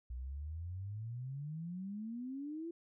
sine exponential sweep, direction up, 59.4 to 343 Hz, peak -40 dBFS, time 0.1-2.71 s, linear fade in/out 5 ms, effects none

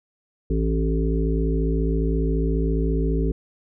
harmonic tone with a mistuned harmonic, 54.6 Hz, A1, 13 cents flat, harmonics 1 / 3 / 5 / 7 / 8, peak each -21 / -26 / -28 / -29 / -30 dBFS, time 0.5-3.32 s, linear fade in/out 5 ms, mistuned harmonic 1, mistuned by +43 cents, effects none

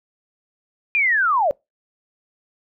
sine linear sweep, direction down, 2458 to 535 Hz, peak -15 dBFS, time 0.95-1.51 s, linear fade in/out 0 ms, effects noise-tail reverb RT60 0.2 s tail -25 dB re dry

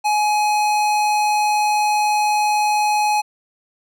sine tone with hard clipping, 841 Hz, G#5, 22 cents sharp, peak -17 dBFS, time 0.04-3.22 s, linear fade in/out 20 ms, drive 18 dB, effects none

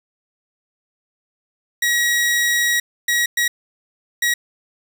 sawtooth tone bursts at uneven times, 1908 Hz, A#6, 40 cents sharp, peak -12 dBFS, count 4, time 1.82-2.8 / 3.08-3.26 / 3.37-3.48 / 4.22-4.34 s, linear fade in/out 5 ms, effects none

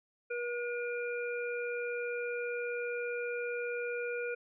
harmonic tone, 480.5 Hz, B4, 48 cents flat, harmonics 1 / 3 / 5, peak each -35 / -40 / -42 dBFS, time 0.3-4.35 s, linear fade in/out 10 ms, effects none

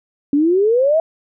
sine exponential sweep, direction up, 277.2 to 665 Hz, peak -11 dBFS, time 0.33-1 s, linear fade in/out 2 ms, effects none

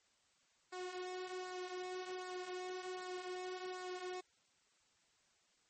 sawtooth tone with flanger, 366.3 Hz, F#4, 17 cents flat, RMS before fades -45 dBFS, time 0.72-4.21 s, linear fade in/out 10 ms, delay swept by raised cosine 0.32 to 4.82 ms, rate 1.3 Hz, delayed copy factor -0.6, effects white hiss -74 dBFS RMS until 5.69 s + MP3 32 kbps

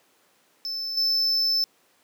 triangle tone with level steps, 5274 Hz, E8, in tune, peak -27 / -19 dBFS, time 0.65-1.64 s, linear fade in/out 0 ms, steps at 0.97 s, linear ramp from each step 5 ms, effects pink hiss -62 dBFS RMS until 2.03 s + high-pass 300 Hz 12 dB/octave

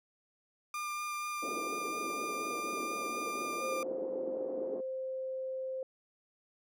30% pulse tone with vibrato, 1200 Hz, D6, 37 cents sharp, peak -33 dBFS, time 0.74-3.83 s, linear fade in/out 2 ms, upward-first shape sine, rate 4.2 Hz, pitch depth 9 cents each way
white band-pass noise, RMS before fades -42 dBFS, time 1.42-4.81 s, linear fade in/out 10 ms, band 280 to 480 Hz, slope 24 dB/octave
sine tone, 523.3 Hz, C5, in tune, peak -35 dBFS, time 3.61-5.83 s, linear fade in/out 2 ms
effects none

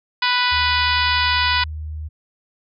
harmonic tone, 493.9 Hz, B4, in tune, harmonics 2 / 3 / 4 / 5 / 6 / 7 / 8 / 9 / 10, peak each -21 / -23 / -24 / -25 / -26 / -26 / -27 / -28 / -28 dBFS, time 0.22-1.64 s, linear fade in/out 5 ms
sine tone, 77.1 Hz, D#2, 15 cents flat, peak -26 dBFS, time 0.51-2.09 s, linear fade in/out 20 ms
effects none

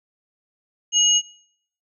sine tone pair together, 2901 / 6513 Hz, F#7 / G#8, -35 / -35 cents, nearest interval octave + major second, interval 1400 cents, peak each -17 dBFS, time 0.92-1.22 s, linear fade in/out 50 ms, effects noise-tail reverb RT60 0.7 s tail -25 dB re dry

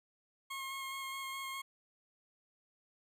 20% pulse tone with vibrato, 1079 Hz, C#6, 47 cents flat, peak -35 dBFS, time 0.5-1.62 s, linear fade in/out 10 ms, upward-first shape square, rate 4.8 Hz, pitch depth 10 cents each way, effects none

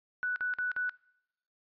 sine tone bursts, 1483 Hz, F#6, 4 cents sharp, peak -29 dBFS, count 4, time 0.23-0.894 s, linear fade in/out 0 ms, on 130 ms, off 48 ms, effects noise-tail reverb RT60 0.8 s tail -24 dB re dry + resampled to 11025 Hz

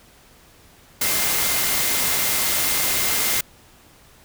sine tone in noise, 2093 Hz, C7, in tune, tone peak -32 dBFS, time 1.01-3.41 s, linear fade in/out 5 ms, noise white, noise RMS -21 dBFS, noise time 1.01-3.41 s, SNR -14 dB, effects pink hiss -51 dBFS RMS until 4.24 s

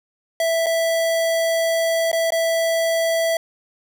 square tone with dropouts, 659.3 Hz, E5, in tune, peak -18 dBFS, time 0.4-3.37 s, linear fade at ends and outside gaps 2 ms, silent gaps 0.661-0.666 / 2.116-2.129 / 2.305-2.321 s, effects none

